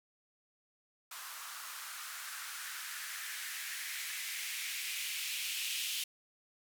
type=noise with band-pass filter sweep; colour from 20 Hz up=violet; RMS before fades=-41 dBFS; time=1.11-6.04 s; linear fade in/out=5 ms; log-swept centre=1100 to 2900 Hz; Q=2.8; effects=none